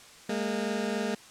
20% pulse tone pair together, 205.5 / 229.1 Hz, G#3 / A#3, -18 / -30 cents, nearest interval major second, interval 188 cents, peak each -26 / -27 dBFS, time 0.29-1.15 s, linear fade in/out 5 ms, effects white hiss -51 dBFS RMS until 1.3 s + low-pass 8000 Hz 12 dB/octave

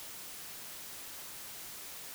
silence, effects white hiss -46 dBFS RMS until 2.14 s

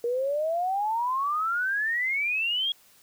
sine exponential sweep, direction up, 466.2 to 3322 Hz, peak -24 dBFS, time 0.04-2.72 s, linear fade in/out 2 ms, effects white hiss -58 dBFS RMS until 3.02 s

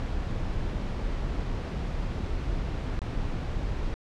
brown noise with dropouts, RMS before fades -30 dBFS, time 0-3.94 s, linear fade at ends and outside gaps 0 ms, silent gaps 2.991-3.018 s, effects low-pass 5000 Hz 12 dB/octave

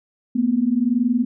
sine tone pair together, 228.5 / 249.5 Hz, A#3 / B3, -34 / +18 cents, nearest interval major second, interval 152 cents, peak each -20 / -18 dBFS, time 0.35-1.25 s, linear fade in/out 10 ms, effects none

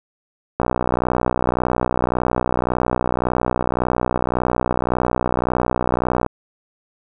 click train, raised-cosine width 1 ms, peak -4 dBFS, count 351, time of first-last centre 0.6-6.263 s, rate 61.8 Hz, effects none

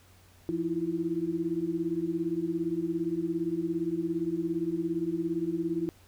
sine tone cluster, 171.2 / 322.3 / 339.7 Hz, F3 / E4 / F4, -34 / -39 / -48 cents, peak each -37 / -31 / -31 dBFS, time 0.49-5.89 s, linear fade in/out 0 ms, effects added 91 Hz sine -58 dBFS peak until 6.07 s + pink hiss -60 dBFS RMS until 6.07 s

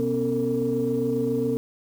sine tone cluster, 126.9 / 244.6 / 272 / 452.5 Hz, B2 / B3 / C#4 / A4, +47 / -16 / -33 / +48 cents, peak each -31 / -26 / -28 / -24 dBFS, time 0-1.57 s, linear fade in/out 0 ms, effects tanh soft clip ceiling -14 dBFS + 8-bit

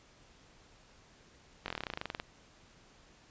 slowing click train, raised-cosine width 0.3 ms, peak -20 dBFS, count 17, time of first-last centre 1.66-2.199 s, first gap 21 ms, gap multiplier 1.06, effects pink hiss -61 dBFS RMS until 3.3 s + resampled to 16000 Hz

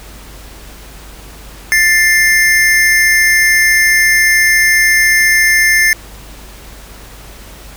square tone pair together, 1765.9 / 2100 Hz, A6 / C7, +6 / +6 cents, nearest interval minor third, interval 300 cents, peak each -11 dBFS, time 1.72-5.93 s, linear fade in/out 0 ms, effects added 50 Hz sine -34 dBFS peak until 7.76 s + pink hiss -36 dBFS RMS until 7.76 s

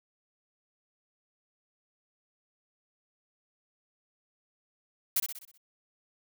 blue noise with echo, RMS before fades -26 dBFS, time 5.16-5.2 s, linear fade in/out 5 ms, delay 63 ms, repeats 6, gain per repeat -6 dB, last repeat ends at 5.578 s, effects none

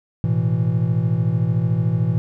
triangle chord, A suspended second, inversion none, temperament equal, 110 / 123.47 / 164.81 Hz, A2 / B2 / E3, 0 / 0 / 0 cents, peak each -19 dBFS, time 0.24-2.18 s, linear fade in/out 0 ms, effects none

